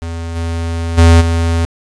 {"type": "tone with level steps", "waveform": "square", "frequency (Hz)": 83.4, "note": "E2", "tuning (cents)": 21, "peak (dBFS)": [-21, -17, -4, -12], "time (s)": [0.02, 1.65], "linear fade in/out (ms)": 0, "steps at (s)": [0.35, 0.97, 1.2], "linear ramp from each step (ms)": 20, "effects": ["resampled to 22050 Hz", "7-bit"]}